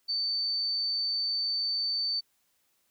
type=tone; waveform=sine; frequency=4553 Hz; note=C#8; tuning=45 cents sharp; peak=-27 dBFS; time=0.08-2.21 s; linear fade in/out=20 ms; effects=white hiss -72 dBFS RMS until 2.9 s